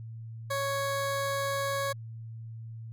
20% pulse tone, 554.4 Hz, C#5, in tune, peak -24 dBFS, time 0.5-1.93 s, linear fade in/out 10 ms, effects added 113 Hz sine -39 dBFS peak until 2.92 s

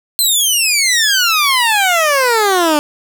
15% pulse exponential sweep, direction down, 4185 to 290.1 Hz, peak -4 dBFS, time 0.19-2.79 s, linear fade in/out 0 ms, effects none

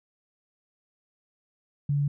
sine tone, 143.3 Hz, D3, 42 cents flat, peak -22 dBFS, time 1.89-2.08 s, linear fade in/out 5 ms, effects none

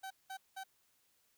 30% pulse tone bursts, 768 Hz, G5, 36 cents flat, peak -40 dBFS, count 3, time 0.03-0.638 s, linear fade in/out 10 ms, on 76 ms, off 190 ms, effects white hiss -74 dBFS RMS until 1.37 s

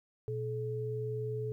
sine tone pair together, 120.66 / 430 Hz, B2 / A4, -40 / -40 cents, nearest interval octave + minor seventh, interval 2200 cents, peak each -36 / -36 dBFS, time 0.28-1.52 s, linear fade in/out 0 ms, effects 12-bit

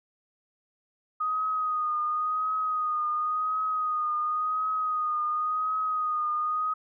sine tone with vibrato, 1244.5 Hz, D#6, in tune, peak -25 dBFS, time 1.2-6.74 s, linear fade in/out 10 ms, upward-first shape triangle, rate 0.93 Hz, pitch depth 41 cents each way, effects none

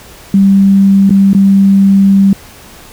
sine tone with dropouts, 196 Hz, G3, in tune, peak -3 dBFS, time 0.34-2.33 s, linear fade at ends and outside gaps 2 ms, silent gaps 1.095-1.106 / 1.332-1.348 s, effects pink hiss -35 dBFS RMS until 2.92 s

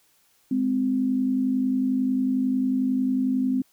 sine tone pair together, 207.7 / 258.8 Hz, G#3 / C4, 0 / -19 cents, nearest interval major third, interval 381 cents, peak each -28 / -21 dBFS, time 0.51-3.62 s, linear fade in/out 5 ms, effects white hiss -63 dBFS RMS until 3.72 s

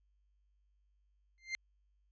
40% pulse tone with exponential growth, 2093 Hz, C7, in tune, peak -31 dBFS, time 1.38-1.55 s, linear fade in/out 0 ms, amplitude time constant 35 ms, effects added 50 Hz sine -70 dBFS peak until 2.11 s + resampled to 16000 Hz

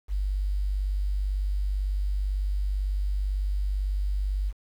sine tone with quantisation, 49 Hz, G1, in tune, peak -24 dBFS, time 0.08-4.53 s, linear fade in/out 50 ms, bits 9, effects none

